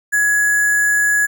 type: tone with sample-and-hold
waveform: sine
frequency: 1676 Hz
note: G#6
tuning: 15 cents sharp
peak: -12 dBFS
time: 0.12-1.27 s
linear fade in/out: 20 ms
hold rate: 8820 Hz
effects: none